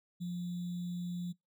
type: tone with sample-and-hold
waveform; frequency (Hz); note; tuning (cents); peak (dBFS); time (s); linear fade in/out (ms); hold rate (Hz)
sine; 176.2; F3; +16; -35; 0.2-1.33; 20; 3675
effects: noise-tail reverb RT60 0.2 s tail -25 dB re dry